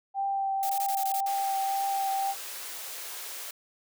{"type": "tone with vibrato", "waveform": "sine", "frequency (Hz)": 784, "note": "G5", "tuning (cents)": 0, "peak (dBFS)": -26, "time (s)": [0.14, 2.35], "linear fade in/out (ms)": 50, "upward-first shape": "triangle", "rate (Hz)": 1.9, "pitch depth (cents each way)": 14}
{"type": "noise bursts", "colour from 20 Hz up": "blue", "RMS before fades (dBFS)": -35, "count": 7, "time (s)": [0.63, 1.204], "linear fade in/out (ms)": 0, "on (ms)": 64, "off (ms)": 21}
{"type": "high-pass noise", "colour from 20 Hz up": "white", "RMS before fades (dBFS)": -39, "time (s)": [1.26, 3.51], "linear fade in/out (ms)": 5, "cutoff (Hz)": 400, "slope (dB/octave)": 24}
{"effects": []}